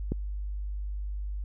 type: click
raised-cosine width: 3 ms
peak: -16 dBFS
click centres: 0.12 s
effects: added 50 Hz sine -31 dBFS peak until 1.44 s